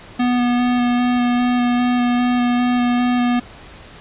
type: tone with vibrato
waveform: square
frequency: 244.8 Hz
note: B3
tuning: 15 cents flat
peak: -15 dBFS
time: 0.19-3.4 s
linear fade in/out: 10 ms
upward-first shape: square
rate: 2.5 Hz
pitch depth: 10 cents each way
effects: pink hiss -40 dBFS RMS until 4 s + resampled to 8000 Hz